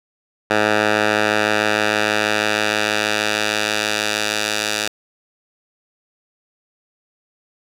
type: tone with band-pass filter sweep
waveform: 10% pulse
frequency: 106.3 Hz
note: G#2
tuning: 41 cents sharp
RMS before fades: -19 dBFS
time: 0.5-4.88 s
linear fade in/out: 5 ms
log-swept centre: 1400 to 4600 Hz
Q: 0.72
effects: none